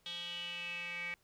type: tone with band-pass filter sweep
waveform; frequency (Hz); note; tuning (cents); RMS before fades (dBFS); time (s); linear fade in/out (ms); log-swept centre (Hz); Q
square; 173.8; F3; -8; -42; 0.06-1.14; 0; 3400 to 2200; 8.4
effects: pink hiss -72 dBFS RMS until 1.23 s